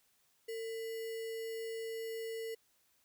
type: tone with sample-and-hold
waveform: sine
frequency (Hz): 450.9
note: A4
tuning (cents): +42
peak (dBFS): -38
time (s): 0.48-2.55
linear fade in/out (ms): 10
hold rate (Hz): 2450
effects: white hiss -73 dBFS RMS until 3.04 s